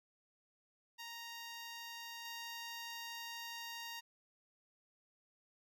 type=tone with level steps; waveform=10% pulse; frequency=932.3 Hz; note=A#5; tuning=in tune; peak=-38 / -36 dBFS; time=0.98-4.01 s; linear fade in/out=20 ms; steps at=2.25 s; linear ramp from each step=5 ms; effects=none